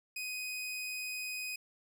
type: tone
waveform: sawtooth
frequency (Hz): 2502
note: D#7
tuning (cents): +9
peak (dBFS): -34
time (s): 0.16-1.56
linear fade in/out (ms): 5
effects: none